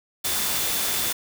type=tone in noise; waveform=sine; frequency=3520 Hz; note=A7; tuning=in tune; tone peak=-35 dBFS; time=0.24-1.13 s; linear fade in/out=10 ms; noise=white; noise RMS=-25 dBFS; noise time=0.24-1.13 s; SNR=-13 dB; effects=none